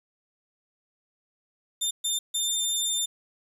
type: tone bursts at uneven times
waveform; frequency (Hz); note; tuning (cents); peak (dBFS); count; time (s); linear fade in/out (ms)
20% pulse; 3597; A7; +37; -19; 3; 1.81-1.91 / 2.04-2.19 / 2.34-3.06; 10
effects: 10-bit